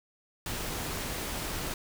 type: noise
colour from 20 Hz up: pink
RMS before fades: -35 dBFS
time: 0.46-1.74 s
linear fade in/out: 2 ms
effects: none